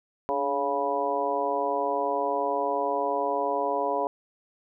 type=harmonic tone with a mistuned harmonic; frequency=140 Hz; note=C#3; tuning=18 cents sharp; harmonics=2 / 3 / 4 / 5 / 6 / 7; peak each=-37 / -31 / -30 / -30 / -36 / -29 dBFS; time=0.29-4.07 s; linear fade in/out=0 ms; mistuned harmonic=2; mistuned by=+69 cents; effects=none